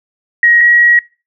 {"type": "tone pair in turn", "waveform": "sine", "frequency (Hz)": [1891, 1906.4], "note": ["A#6", "A#6"], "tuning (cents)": [24, 38], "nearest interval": "unison", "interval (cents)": 14, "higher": "second", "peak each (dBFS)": -5, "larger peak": "neither", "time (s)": [[0.43, 0.61], [0.61, 0.99]], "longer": "second", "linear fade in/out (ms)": 2, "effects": ["noise-tail reverb RT60 0.3 s tail -23 dB re dry"]}